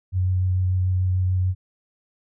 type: tone with vibrato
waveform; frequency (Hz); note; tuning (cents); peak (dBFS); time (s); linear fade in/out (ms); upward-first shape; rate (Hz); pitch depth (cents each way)
sine; 92.2; F#2; -6; -18; 0.12-1.55; 50; sine; 6.8; 12
effects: none